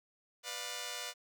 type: chord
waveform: 5% pulse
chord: B diminished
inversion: none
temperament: just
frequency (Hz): 493.9 / 592.7 / 711.2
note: B4 / D5 / F5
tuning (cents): 0 / +16 / +31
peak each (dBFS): -33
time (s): 0.43-1.14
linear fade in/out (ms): 50
effects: none